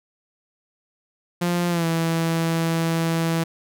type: tone with pitch glide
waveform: sawtooth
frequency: 174.61 to 164.81 Hz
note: F3 to E3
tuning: 0 to 0 cents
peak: -16 dBFS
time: 1.41-3.44 s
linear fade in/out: 10 ms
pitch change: -100 cents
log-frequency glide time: 1.69-1.86 s
effects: none